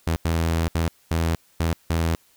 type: tone bursts at uneven times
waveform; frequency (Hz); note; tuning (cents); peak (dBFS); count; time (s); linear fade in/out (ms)
sawtooth; 82.41; E2; 0; -16; 6; 0.07-0.16 / 0.25-0.68 / 0.75-0.88 / 1.11-1.35 / 1.6-1.73 / 1.9-2.15; 0
effects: white hiss -59 dBFS RMS until 2.36 s

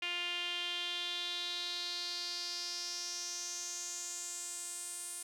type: tone with band-pass filter sweep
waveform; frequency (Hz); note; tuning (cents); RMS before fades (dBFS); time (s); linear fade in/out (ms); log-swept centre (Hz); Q
sawtooth; 350.8; F4; +8; -40; 0.02-5.23; 5; 2700 to 9200; 4.9
effects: none

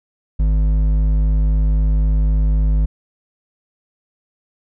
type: tone with hard clipping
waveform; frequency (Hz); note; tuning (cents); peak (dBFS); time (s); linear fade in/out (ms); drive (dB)
triangle; 51.91; G#1; 0; -14; 0.39-2.86; 10; 11
effects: none

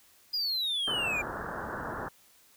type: exponential sweep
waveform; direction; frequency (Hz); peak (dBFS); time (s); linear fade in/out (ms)
triangle; down; 4978 to 2349; -27; 0.33-1.22; 10
type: low-pass noise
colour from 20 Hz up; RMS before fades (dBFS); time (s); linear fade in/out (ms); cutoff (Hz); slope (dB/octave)
white; -37; 0.87-2.09; 10; 1700; 96
effects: white hiss -61 dBFS RMS until 2.56 s

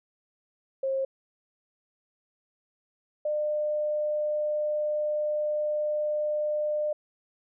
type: tone pair in turn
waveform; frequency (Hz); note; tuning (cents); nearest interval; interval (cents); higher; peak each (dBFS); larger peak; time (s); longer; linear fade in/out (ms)
sine; 536 / 601.6; C5 / D5; +42 / +42; major second; 200; second; -25; neither; 0.83-1.05 / 3.25-6.93; second; 5
effects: none

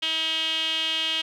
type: tone with band-pass filter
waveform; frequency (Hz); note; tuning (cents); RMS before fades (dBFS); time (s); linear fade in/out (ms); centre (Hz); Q
sawtooth; 320; D#4; +49; -26; 0.02-1.22; 10; 3100; 8.4
effects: none

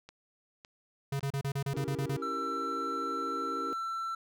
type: click train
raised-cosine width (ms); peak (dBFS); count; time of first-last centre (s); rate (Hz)
0.2; -31; 4; 0.09-1.766; 1.79
type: tone bursts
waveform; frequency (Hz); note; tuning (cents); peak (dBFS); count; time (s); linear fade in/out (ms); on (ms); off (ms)
square; 138.59; C#3; 0; -31; 10; 1.12-2.168; 5; 76; 32
type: chord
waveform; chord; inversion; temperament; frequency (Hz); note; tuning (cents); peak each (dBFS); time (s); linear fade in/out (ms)
triangle; C# diminished seventh; none; equal with one note detuned; 277.2 / 329.6 / 390.2 / 466.2; C#4 / E4 / G4 / Bb4; 0 / 0 / -8 / 0; -39 / -41 / -40 / -40; 1.74-3.73; 0
type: tone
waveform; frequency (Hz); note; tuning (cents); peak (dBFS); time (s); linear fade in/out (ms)
triangle; 1340; E6; +28; -31; 2.22-4.15; 5
effects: none

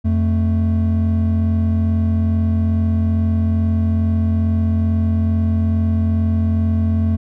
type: tone pair together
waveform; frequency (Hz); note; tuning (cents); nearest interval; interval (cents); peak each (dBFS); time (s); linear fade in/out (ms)
triangle; 87.78 / 221; F2 / A3; +9 / +8; octave + major third; 1599; -13 / -17; 0.04-7.17; 20
effects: none

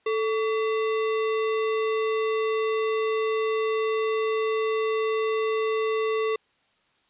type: tone with sample-and-hold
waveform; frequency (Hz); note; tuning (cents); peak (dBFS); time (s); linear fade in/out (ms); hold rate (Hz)
sine; 439.6; A4; -2; -22; 0.06-6.36; 5; 1575
effects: white hiss -66 dBFS RMS until 7.09 s + resampled to 8000 Hz

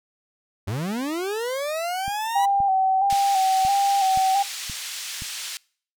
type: linear sweep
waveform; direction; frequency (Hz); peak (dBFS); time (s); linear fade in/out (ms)
40% pulse; up; 87.9 to 989; -24; 0.67-2.46; 10
type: click train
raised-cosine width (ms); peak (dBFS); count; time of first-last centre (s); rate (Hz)
5; -24; 7; 2.08-5.221; 1.91
type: tone with vibrato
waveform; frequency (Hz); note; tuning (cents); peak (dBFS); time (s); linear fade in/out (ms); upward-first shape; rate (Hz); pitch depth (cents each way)
sine; 779; G5; -11; -17; 2.35-4.43; 10; square; 1.5; 37
type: band-pass noise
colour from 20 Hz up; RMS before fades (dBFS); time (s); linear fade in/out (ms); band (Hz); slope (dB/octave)
pink; -33; 3.1-5.57; 0; 2800 to 9100; 12
effects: noise-tail reverb RT60 0.5 s tail -25 dB re dry

